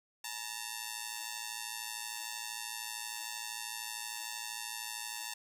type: ring-modulated tone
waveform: 5% pulse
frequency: 899 Hz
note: A5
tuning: 37 cents sharp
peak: -24 dBFS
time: 0.24-5.34 s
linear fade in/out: 5 ms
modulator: 56.5 Hz
effects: none